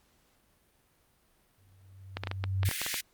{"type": "tone with exponential growth", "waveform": "sine", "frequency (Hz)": 95.7, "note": "G2", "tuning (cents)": -41, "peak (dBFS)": -23, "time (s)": [1.58, 2.69], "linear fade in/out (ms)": 0, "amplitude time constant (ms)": 240}
{"type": "clicks", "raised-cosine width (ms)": 0.3, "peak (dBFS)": -17, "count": 10, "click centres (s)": [2.17, 2.236, 2.272, 2.314, 2.44, 2.632, 2.713, 2.816, 2.864, 2.942]}
{"type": "high-pass noise", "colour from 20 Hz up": "pink", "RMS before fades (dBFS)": -35, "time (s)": [2.65, 3.01], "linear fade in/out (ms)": 5, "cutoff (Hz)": 1700, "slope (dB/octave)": 48}
{"effects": ["pink hiss -68 dBFS RMS until 3.13 s", "Opus 48 kbps"]}